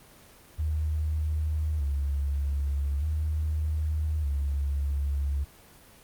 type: tone with vibrato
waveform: sine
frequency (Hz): 73.6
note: D2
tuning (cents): +4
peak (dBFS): -25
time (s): 0.58-5.45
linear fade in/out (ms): 20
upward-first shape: square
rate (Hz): 0.41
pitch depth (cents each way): 80
effects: pink hiss -53 dBFS RMS until 6.03 s + Opus 24 kbps